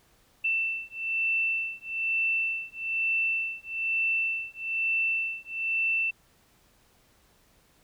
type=beating tone pair; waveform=sine; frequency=2672 / 2673.1 Hz; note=E7 / E7; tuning=+23 / +24 cents; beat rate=1.1 Hz; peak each=-29 dBFS; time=0.44-6.11 s; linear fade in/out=10 ms; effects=pink hiss -63 dBFS RMS until 7.83 s